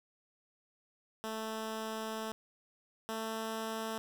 10% pulse tone pair in turn, 220.3 / 222.3 Hz, A3 / A3, +2 / +18 cents, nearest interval unison, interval 16 cents, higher second, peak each -29 / -28 dBFS, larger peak second, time 1.24-2.32 / 3.09-3.98 s, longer first, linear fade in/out 0 ms, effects 11-bit

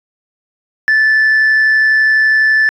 sine tone with amplitude modulation, 1750 Hz, A6, 10 cents flat, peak -4 dBFS, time 0.88-2.69 s, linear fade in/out 0 ms, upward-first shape sine, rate 132 Hz, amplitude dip 30%, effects tanh soft clip ceiling -6 dBFS

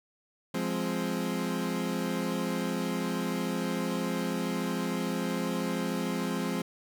30% pulse chord, F minor, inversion none, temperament equal, 174.61 / 207.7 / 261.6 Hz, F3 / Ab3 / C4, 0 / 0 / 0 cents, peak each -31 dBFS, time 0.54-6.62 s, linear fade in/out 5 ms, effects none

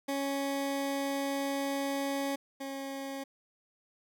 20% pulse tone pair in turn, 277.2 / 272.9 Hz, C#4 / C#4, 0 / -27 cents, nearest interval unison, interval 27 cents, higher first, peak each -26 / -32 dBFS, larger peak first, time 0.08-2.36 / 2.6-3.24 s, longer first, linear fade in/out 10 ms, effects none

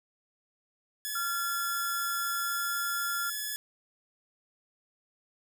5% pulse tone, 1708 Hz, G#6, 48 cents sharp, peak -22 dBFS, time 1.05-3.56 s, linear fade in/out 0 ms
sine tone with pitch glide, 1382 to 1390 Hz, F6 to F6, -19 to -9 cents, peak -31 dBFS, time 1.15-3.3 s, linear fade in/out 5 ms, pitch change +10 cents, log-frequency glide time 2.35-2.68 s
effects none

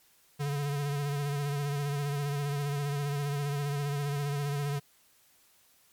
square tone with vibrato, 143.2 Hz, D3, 43 cents flat, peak -30 dBFS, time 0.39-4.8 s, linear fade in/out 20 ms, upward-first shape sine, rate 15 Hz, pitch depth 36 cents each way, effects white hiss -64 dBFS RMS until 5.92 s + MP3 96 kbps

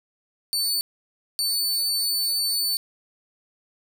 sawtooth tone bursts at uneven times, 4502 Hz, C#8, 26 cents sharp, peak -19 dBFS, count 2, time 0.53-0.81 / 1.39-2.77 s, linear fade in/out 0 ms, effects 10-bit

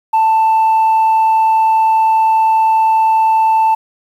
sine tone, 885 Hz, A5, 10 cents sharp, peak -6 dBFS, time 0.13-3.75 s, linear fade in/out 10 ms, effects tanh soft clip ceiling -7 dBFS + 7-bit

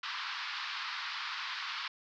pink band-pass noise, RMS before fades -39 dBFS, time 0.03-1.88 s, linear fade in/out 5 ms, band 990 to 4900 Hz, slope 48 dB/octave, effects none

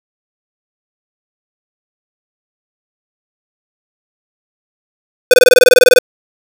square tone bursts, 499.9 Hz, B4, 21 cents sharp, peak -3 dBFS, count 14, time 5.31-5.987 s, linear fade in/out 2 ms, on 27 ms, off 23 ms, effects none

